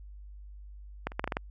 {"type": "clicks", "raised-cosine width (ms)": 0.5, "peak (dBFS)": [-15, -29, -14, -14, -17, -15, -14], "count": 7, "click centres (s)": [1.07, 1.119, 1.195, 1.242, 1.276, 1.322, 1.369], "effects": ["added 50 Hz sine -44 dBFS peak until 1.5 s"]}